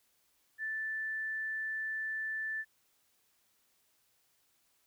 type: tone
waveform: sine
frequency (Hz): 1760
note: A6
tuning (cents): 0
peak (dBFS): -34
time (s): 0.58-2.65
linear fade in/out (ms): 50
effects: white hiss -73 dBFS RMS until 4.86 s